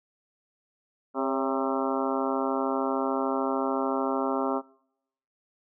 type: harmonic tone with a mistuned harmonic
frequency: 133.4 Hz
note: C3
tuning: 34 cents sharp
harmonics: 2 / 3 / 4 / 5 / 6 / 7 / 8 / 9 / 10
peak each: -30 / -32 / -33 / -34 / -35 / -35 / -36 / -37 / -37 dBFS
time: 1.14-4.62 s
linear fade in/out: 50 ms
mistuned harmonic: 4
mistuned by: +63 cents
effects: noise-tail reverb RT60 0.8 s tail -25 dB re dry